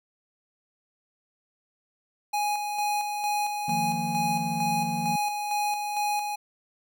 square tone with tremolo, 830.6 Hz, G#5, in tune, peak -25 dBFS, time 2.33-6.36 s, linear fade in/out 10 ms, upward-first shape square, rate 2.2 Hz, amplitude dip 40%
triangle chord, Eb suspended second, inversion none, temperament equal with one note detuned, 155.56 / 174.61 / 228.2 Hz, Eb3 / F3 / Bb3, 0 / 0 / -37 cents, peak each -33 / -31 / -31 dBFS, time 3.68-5.16 s, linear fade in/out 5 ms
effects none

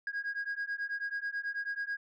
sine beating tone pair, 1634 / 1643.2 Hz, G#6 / G#6, -29 / -19 cents, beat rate 9.2 Hz, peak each -35 / -35 dBFS, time 0.07-1.97 s, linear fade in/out 2 ms, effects tanh soft clip ceiling -30 dBFS

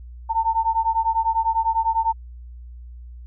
sine beating tone pair, 895 / 905 Hz, A5 / A5, +29 / +48 cents, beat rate 10 Hz, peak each -21 dBFS, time 0.29-2.13 s, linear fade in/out 20 ms, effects added 60 Hz sine -36 dBFS peak until 3.26 s

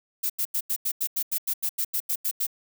violet noise bursts, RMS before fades -26 dBFS, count 15, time 0.23-2.468 s, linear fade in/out 10 ms, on 68 ms, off 87 ms, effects none

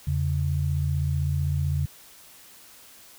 sine tone pair together, 84.09 / 139.8 Hz, E2 / C#3, +35 / +15 cents, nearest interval major sixth, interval 880 cents, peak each -25 dBFS, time 0.07-1.86 s, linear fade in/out 5 ms, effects white hiss -50 dBFS RMS until 3.18 s

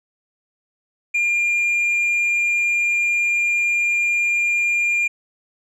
triangle tone with tanh clipping, 2403 Hz, D7, 39 cents sharp, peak -17 dBFS, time 1.14-5.08 s, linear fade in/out 10 ms, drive 7 dB, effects none

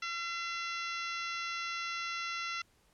harmonic tone, 680 Hz, F5, 46 cents flat, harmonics 2 / 3 / 4 / 5 / 6 / 7 / 8 / 9, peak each -39 / -41 / -42 / -47 / -47 / -52 / -50 / -51 dBFS, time 0.02-2.62 s, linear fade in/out 5 ms, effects pink hiss -69 dBFS RMS until 2.93 s + low-pass 12000 Hz 12 dB/octave

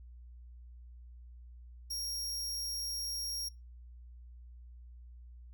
sawtooth tone, 5588 Hz, F8, in tune, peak -33 dBFS, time 1.9-3.49 s, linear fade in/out 10 ms, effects noise-tail reverb RT60 0.2 s tail -22 dB re dry + added 60 Hz sine -49 dBFS peak until 5.53 s

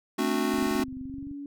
square chord, D dominant seventh, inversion second, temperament just, 220.2 / 264.3 / 293.7 / 367.1 Hz, A3 / C4 / D4 / F#4, +2 / +18 / 0 / -14 cents, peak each -31 dBFS, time 0.18-0.84 s, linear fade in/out 10 ms
click train, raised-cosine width 5 ms, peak -32 dBFS, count 19, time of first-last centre 0.54-1.313 s, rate 23.3 Hz
sine tone with pitch glide, 260.1 to 283.6 Hz, C4 to C#4, -10 to +40 cents, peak -35 dBFS, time 0.6-1.46 s, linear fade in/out 2 ms, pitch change +150 cents, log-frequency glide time 1.01-1.3 s
effects none

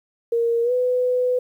sine tone with pitch glide, 466.2 to 499.7 Hz, A#4 to B4, 0 to +20 cents, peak -17 dBFS, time 0.32-1.39 s, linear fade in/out 5 ms, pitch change +120 cents, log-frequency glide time 0.63-0.72 s, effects 9-bit

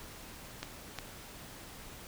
clicks, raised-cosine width 0.2 ms, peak -20 dBFS, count 2, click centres 0.63 / 0.987 s, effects pink hiss -49 dBFS RMS until 2.07 s

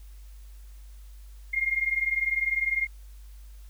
sine tone pair together, 2112 / 2132 Hz, C7 / C7, +16 / +32 cents, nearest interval unison, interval 16 cents, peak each -28 / -26 dBFS, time 1.53-2.87 s, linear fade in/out 10 ms, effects added 50 Hz sine -43 dBFS peak until 3.69 s + white hiss -61 dBFS RMS until 3.69 s

